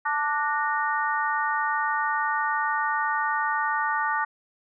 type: harmonic tone with a mistuned harmonic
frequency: 293.7 Hz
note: D4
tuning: in tune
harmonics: 3 / 4 / 5 / 6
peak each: -27 / -28 / -29 / -30 dBFS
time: 0.05-4.25 s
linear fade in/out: 10 ms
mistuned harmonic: 6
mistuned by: +83 cents
effects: none